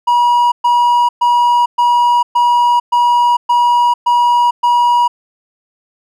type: tone bursts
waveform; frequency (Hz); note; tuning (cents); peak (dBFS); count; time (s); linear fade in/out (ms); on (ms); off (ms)
triangle; 963; B5; -44; -6; 9; 0.07-5.08; 10; 450; 120
effects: none